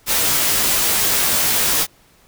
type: noise with comb filter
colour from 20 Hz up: white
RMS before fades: -17 dBFS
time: 0.06-1.87 s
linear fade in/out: 50 ms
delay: 16 ms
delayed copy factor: -0.8
effects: pink hiss -53 dBFS RMS until 2.27 s